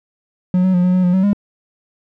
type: tone with pitch steps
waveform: triangle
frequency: 181.9 / 186.8 / 178.1 / 181.6 / 183.8 / 178.2 / 188.6 / 203.1 Hz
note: F#3 / F#3 / F3 / F#3 / F#3 / F3 / F#3 / G#3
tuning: -29 / +17 / +34 / -32 / -11 / +35 / +33 / -38 cents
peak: -9 dBFS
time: 0.54-1.332 s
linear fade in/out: 2 ms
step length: 99 ms
effects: none